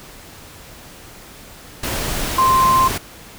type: tone in noise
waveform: sine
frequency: 1046.5 Hz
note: C6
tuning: in tune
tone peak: -11 dBFS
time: 2.38-2.88 s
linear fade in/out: 5 ms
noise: pink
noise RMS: -23 dBFS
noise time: 1.83-2.98 s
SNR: +9 dB
effects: pink hiss -40 dBFS RMS until 3.38 s